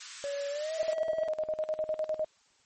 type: high-pass noise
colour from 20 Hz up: white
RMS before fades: -42 dBFS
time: 0-0.94 s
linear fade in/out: 10 ms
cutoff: 1100 Hz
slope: 48 dB/octave
type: tone with pitch glide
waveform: triangle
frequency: 566 to 646.4 Hz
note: C#5 to E5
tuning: +36 to -34 cents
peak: -30 dBFS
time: 0.24-1.28 s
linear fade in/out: 0 ms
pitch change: +230 cents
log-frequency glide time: 0.49-0.75 s
type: tone with tremolo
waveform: sine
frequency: 622.3 Hz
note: D#5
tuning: in tune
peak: -27 dBFS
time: 0.78-2.25 s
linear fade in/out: 10 ms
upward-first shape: square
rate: 9.9 Hz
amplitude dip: 80%
effects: white hiss -66 dBFS RMS until 2.65 s + MP3 32 kbps

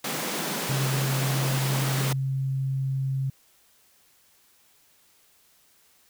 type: high-pass noise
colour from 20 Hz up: pink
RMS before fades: -30 dBFS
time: 0.04-2.13 s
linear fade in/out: 5 ms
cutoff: 140 Hz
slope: 96 dB/octave
type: tone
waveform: sine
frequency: 134.2 Hz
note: C3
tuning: 44 cents sharp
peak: -24 dBFS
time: 0.69-3.3 s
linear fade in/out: 5 ms
effects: white hiss -61 dBFS RMS until 6.09 s

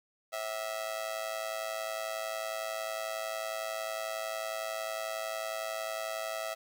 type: tone with amplitude modulation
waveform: sawtooth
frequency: 653 Hz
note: E5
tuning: 17 cents flat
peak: -27 dBFS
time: 0.32-6.55 s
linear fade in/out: 20 ms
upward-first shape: sine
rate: 111 Hz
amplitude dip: 80%
effects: 10-bit

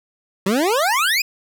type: exponential sweep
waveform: 25% pulse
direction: up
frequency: 181.5 to 2579 Hz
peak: -12 dBFS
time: 0.46-1.22 s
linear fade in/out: 5 ms
effects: none

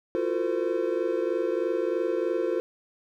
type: tone cluster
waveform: triangle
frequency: 340.9 / 364 / 451.5 / 512 Hz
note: F4 / F#4 / A4 / C5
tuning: -42 / -28 / +45 / -38 cents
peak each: -28 dBFS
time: 0.15-2.6 s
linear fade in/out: 0 ms
effects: none

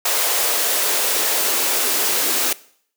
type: noise with high-pass filter sweep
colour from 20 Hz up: white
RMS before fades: -19 dBFS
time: 0.05-2.53 s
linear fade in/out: 5 ms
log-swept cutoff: 520 to 310 Hz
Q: 1.8
effects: noise-tail reverb RT60 0.6 s tail -20 dB re dry

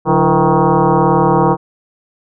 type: tone with frequency modulation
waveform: sine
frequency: 301.1 Hz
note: D4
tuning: 43 cents sharp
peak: -8 dBFS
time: 0.05-1.57 s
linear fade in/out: 50 ms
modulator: 160 Hz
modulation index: 5
effects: none

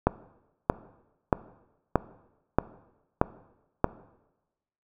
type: click train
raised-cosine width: 1 ms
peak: -5 dBFS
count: 7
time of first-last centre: 0.07-3.844 s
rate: 1.59 Hz
effects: noise-tail reverb RT60 1.0 s tail -18 dB re dry

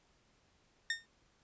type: tone with exponential decay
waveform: sawtooth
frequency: 1829 Hz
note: A#6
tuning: 33 cents flat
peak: -26 dBFS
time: 0.9-1.06 s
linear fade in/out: 2 ms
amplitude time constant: 33 ms
effects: pink hiss -71 dBFS RMS until 1.43 s + resampled to 16000 Hz

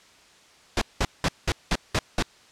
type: noise bursts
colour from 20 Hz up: pink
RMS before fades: -22 dBFS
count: 7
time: 0.77-2.225 s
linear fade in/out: 2 ms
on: 45 ms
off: 190 ms
effects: white hiss -54 dBFS RMS until 2.51 s + low-pass 6000 Hz 12 dB/octave

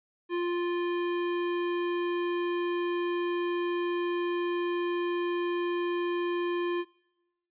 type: tone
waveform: square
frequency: 349.2 Hz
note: F4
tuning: in tune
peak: -28 dBFS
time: 0.29-6.85 s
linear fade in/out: 50 ms
effects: noise-tail reverb RT60 1.0 s tail -24 dB re dry + resampled to 8000 Hz

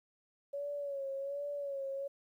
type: tone with vibrato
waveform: sine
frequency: 560 Hz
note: C#5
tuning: 18 cents sharp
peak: -36 dBFS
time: 0.53-2.08 s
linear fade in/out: 10 ms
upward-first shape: sine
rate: 1.3 Hz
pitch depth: 53 cents each way
effects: 12-bit

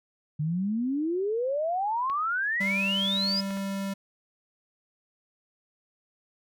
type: exponential sweep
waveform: sine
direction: up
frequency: 145.7 to 5100 Hz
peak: -25 dBFS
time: 0.39-3.41 s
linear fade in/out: 10 ms
type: clicks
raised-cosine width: 0.3 ms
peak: -25 dBFS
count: 3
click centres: 2.099 / 3.507 / 3.572 s
type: tone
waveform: square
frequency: 196 Hz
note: G3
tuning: in tune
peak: -30 dBFS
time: 2.6-3.94 s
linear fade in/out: 10 ms
effects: none

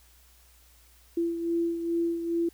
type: beating tone pair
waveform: sine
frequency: 337.1 / 339.5 Hz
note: E4 / F4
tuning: +39 / -49 cents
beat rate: 2.4 Hz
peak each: -26 / -34 dBFS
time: 1.17-2.49 s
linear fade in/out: 5 ms
effects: added 60 Hz sine -58 dBFS peak until 2.53 s + white hiss -60 dBFS RMS until 2.53 s

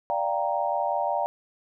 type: chord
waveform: sine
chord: G minor seventh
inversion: second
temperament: equal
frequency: 587.3 / 698.5 / 784 / 932.3 Hz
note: D5 / F5 / G5 / Bb5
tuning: 0 / 0 / 0 / 0 cents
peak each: -29 dBFS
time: 0.1-1.26 s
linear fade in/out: 0 ms
effects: none

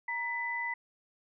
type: tone pair together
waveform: sine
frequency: 940 / 1996.8 Hz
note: A#5 / B6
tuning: +14 / +19 cents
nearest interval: octave + minor second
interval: 1305 cents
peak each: -37 / -33 dBFS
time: 0.08-0.74 s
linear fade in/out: 5 ms
effects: none

